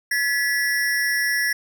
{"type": "ring-modulated tone", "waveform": "square", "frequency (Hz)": 1829, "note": "A#6", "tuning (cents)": -33, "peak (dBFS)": -17, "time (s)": [0.11, 1.53], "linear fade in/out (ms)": 5, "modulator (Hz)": 128, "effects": []}